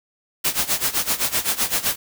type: noise with tremolo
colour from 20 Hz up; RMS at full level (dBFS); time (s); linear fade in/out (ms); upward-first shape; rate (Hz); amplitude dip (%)
white; -19; 0.44-1.96; 10; sine; 7.8; 85
effects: none